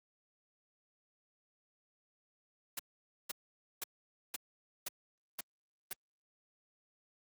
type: noise bursts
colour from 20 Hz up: white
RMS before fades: -39 dBFS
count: 7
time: 2.77-5.931 s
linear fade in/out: 5 ms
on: 23 ms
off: 500 ms
effects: high-pass 150 Hz 12 dB/octave + Opus 48 kbps